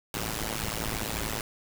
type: noise with amplitude modulation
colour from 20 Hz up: pink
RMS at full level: -28 dBFS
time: 0.14-1.41 s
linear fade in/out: 2 ms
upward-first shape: sine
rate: 109 Hz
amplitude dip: 100%
effects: none

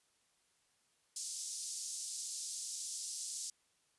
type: band-pass noise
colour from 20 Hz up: white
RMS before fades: -43 dBFS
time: 1.16-3.5 s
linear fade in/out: 2 ms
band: 5000 to 9100 Hz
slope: 24 dB/octave
effects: white hiss -75 dBFS RMS until 3.98 s + resampled to 24000 Hz

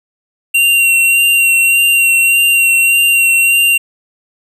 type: tone with vibrato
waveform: square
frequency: 2752 Hz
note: F7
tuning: 26 cents flat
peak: -8 dBFS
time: 0.54-3.78 s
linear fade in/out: 10 ms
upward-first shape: sine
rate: 1.7 Hz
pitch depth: 19 cents each way
effects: none

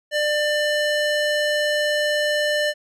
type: tone with band-pass filter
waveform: square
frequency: 596 Hz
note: D5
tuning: 25 cents sharp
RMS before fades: -21 dBFS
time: 0.11-2.74 s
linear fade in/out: 50 ms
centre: 2300 Hz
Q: 0.58
effects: none

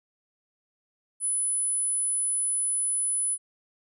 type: tone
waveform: sine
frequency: 10000 Hz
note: D#9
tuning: 8 cents sharp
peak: -24 dBFS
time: 1.2-3.38 s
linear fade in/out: 50 ms
effects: none

